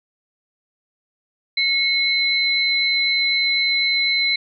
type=tone pair together; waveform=sine; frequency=2180 / 4052 Hz; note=C#7 / B7; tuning=-29 / +44 cents; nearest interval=major seventh; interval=1073 cents; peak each=-19 dBFS; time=1.57-4.36 s; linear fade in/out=5 ms; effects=none